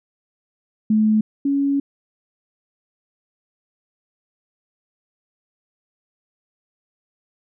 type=tone pair in turn; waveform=sine; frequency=215.9 / 279.5 Hz; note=A3 / C#4; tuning=-33 / +14 cents; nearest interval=major third; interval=447 cents; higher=second; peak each=-13 / -16 dBFS; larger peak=first; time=0.9-1.21 / 1.45-1.8 s; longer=second; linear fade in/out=5 ms; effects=none